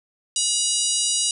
harmonic tone, 964 Hz, B5, 42 cents flat, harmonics 3 / 4 / 5 / 6 / 7 / 8 / 9 / 10, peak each -28 / -28 / -28 / -28 / -28 / -28 / -28 / -28 dBFS, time 0.36-1.31 s, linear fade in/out 2 ms, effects none

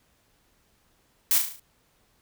blue noise with echo, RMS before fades -21 dBFS, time 1.31-1.38 s, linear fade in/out 0 ms, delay 36 ms, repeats 6, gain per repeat -5 dB, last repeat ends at 1.596 s, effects pink hiss -66 dBFS RMS until 2.21 s

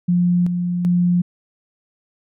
sine tone with tremolo, 176.5 Hz, F3, 19 cents sharp, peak -13 dBFS, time 0.08-1.22 s, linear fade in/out 10 ms, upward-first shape square, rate 1.3 Hz, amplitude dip 45%, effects none

